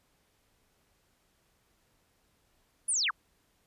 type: linear sweep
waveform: sine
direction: down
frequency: 10280 to 844 Hz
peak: -26 dBFS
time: 2.88-3.11 s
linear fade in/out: 10 ms
effects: pink hiss -71 dBFS RMS until 3.66 s + resampled to 32000 Hz